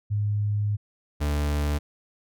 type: tone pair in turn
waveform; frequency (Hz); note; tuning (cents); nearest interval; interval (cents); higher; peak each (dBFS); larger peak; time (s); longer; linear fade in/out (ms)
sine / 40% pulse; 103.83 / 73.42; G#2 / D2; 0 / 0; tritone; 600; first; -22; neither; 0.1-0.77 / 1.2-1.79; first; 20
effects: none